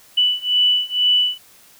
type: beating tone pair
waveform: sine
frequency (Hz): 2970 / 2972.1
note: F#7 / F#7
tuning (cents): +6 / +7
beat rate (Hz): 2.1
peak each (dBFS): -18 / -17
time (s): 0.17-1.38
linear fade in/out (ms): 10
effects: white hiss -49 dBFS RMS until 1.79 s